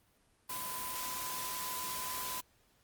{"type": "tone in noise", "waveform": "sine", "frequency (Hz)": 1011, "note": "B5", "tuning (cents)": 40, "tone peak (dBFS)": -42, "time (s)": [0.49, 2.41], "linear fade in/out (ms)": 10, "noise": "white", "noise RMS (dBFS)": -40, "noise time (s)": [0.49, 2.41], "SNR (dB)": -5, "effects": ["pink hiss -70 dBFS RMS until 2.83 s", "Opus 32 kbps"]}